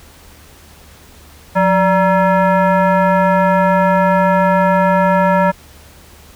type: tone with frequency modulation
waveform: sine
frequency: 179.5 Hz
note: F3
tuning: 48 cents sharp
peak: -9 dBFS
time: 1.55-5.52 s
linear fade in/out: 20 ms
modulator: 763 Hz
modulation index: 1.5
effects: added 75 Hz sine -44 dBFS peak until 6.35 s + pink hiss -43 dBFS RMS until 6.35 s